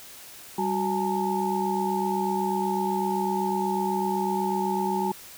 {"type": "tone cluster", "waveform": "sine", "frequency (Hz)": [195.3, 370.1, 843, 911], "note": ["G3", "F#4", "G#5", "A#5"], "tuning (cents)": [-6, 0, 26, -40], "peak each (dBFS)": -29, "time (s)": [0.58, 5.12], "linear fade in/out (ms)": 5, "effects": ["white hiss -45 dBFS RMS until 5.37 s"]}